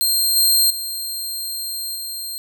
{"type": "tone with level steps", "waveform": "15% pulse", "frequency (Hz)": 4186, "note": "C8", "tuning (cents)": 0, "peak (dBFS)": [-9, -6, -18, -20], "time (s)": [0.01, 2.38], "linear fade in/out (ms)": 0, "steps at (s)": [0.36, 0.7, 1.95], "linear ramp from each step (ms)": 5, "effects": []}